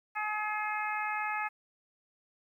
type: harmonic tone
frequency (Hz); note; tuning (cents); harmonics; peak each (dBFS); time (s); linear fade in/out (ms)
424.4; G#4; +38; 2 / 3 / 4 / 5 / 6; -35 / -37 / -38 / -39 / -40; 0.15-1.49; 20
effects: 11-bit